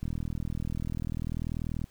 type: click train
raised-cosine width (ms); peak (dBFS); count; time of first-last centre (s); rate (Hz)
5; -21; 74; 0.03-1.841; 40.3
effects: pink hiss -62 dBFS RMS until 1.9 s